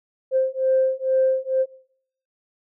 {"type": "beating tone pair", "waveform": "sine", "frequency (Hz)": [523.3, 525.5], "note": ["C5", "C5"], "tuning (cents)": [0, 7], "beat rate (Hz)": 2.2, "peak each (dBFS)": -20, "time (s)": [0.31, 1.66], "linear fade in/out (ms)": 50, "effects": ["noise-tail reverb RT60 0.7 s tail -23 dB re dry", "tanh soft clip ceiling -10 dBFS"]}